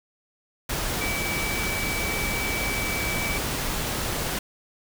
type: tone in noise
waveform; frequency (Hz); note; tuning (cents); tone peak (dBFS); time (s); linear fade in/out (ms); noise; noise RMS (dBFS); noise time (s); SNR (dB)
sine; 2299; D7; -37; -29; 1.01-3.38; 5; pink; -28; 0.69-4.39; -4
effects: none